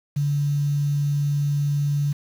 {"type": "tone with quantisation", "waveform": "sine", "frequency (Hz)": 144.1, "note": "D3", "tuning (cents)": -33, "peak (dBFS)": -19, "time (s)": [0.16, 2.13], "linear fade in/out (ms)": 10, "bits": 7, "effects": []}